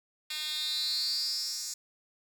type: tone with high-pass filter sweep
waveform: 10% pulse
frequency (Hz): 305.1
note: D#4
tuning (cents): -34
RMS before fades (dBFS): -33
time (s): 0.3-1.74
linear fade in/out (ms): 5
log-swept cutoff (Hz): 3100 to 6200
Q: 8.4
effects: none